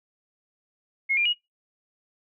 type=tone with pitch steps; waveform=sine; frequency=2162 / 2400 / 2889 Hz; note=C#7 / D7 / F#7; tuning=-44 / +37 / -42 cents; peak=-20 dBFS; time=1.09-1.336 s; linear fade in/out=20 ms; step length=82 ms; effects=noise-tail reverb RT60 0.2 s tail -22 dB re dry